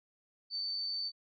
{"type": "tone with amplitude modulation", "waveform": "sine", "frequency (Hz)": 4546, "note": "C#8", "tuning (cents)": 43, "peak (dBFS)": -32, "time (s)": [0.5, 1.12], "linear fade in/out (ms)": 50, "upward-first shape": "sine", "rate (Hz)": 99.7, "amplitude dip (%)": 40, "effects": []}